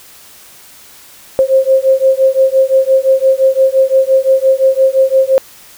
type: beating tone pair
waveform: sine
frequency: 528 / 533.8 Hz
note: C5 / C5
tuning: +16 / +35 cents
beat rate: 5.8 Hz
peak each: -10 dBFS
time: 1.39-5.38 s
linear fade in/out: 0 ms
effects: white hiss -39 dBFS RMS until 5.77 s